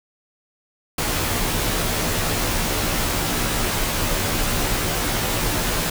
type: noise with comb filter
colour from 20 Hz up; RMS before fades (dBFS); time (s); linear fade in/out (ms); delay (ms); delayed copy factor
pink; -22; 0.98-5.9; 5; 15; -1
effects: none